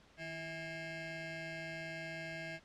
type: ring-modulated tone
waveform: 20% pulse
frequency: 490.4 Hz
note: B4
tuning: 12 cents flat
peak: -34 dBFS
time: 0.17-2.6 s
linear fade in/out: 50 ms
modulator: 1140 Hz
effects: pink hiss -64 dBFS RMS until 2.64 s + low-pass 5000 Hz 12 dB/octave